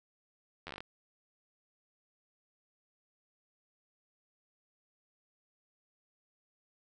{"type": "slowing click train", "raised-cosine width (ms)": 0.3, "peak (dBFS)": -26, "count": 9, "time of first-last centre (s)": [0.67, 0.805], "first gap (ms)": 11, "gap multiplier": 1.12, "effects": []}